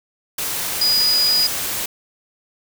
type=tone in noise; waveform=sine; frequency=4927 Hz; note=D#8; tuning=18 cents flat; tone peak=-14 dBFS; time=0.81-1.47 s; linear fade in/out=5 ms; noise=white; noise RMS=-24 dBFS; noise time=0.38-1.86 s; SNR=+7 dB; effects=none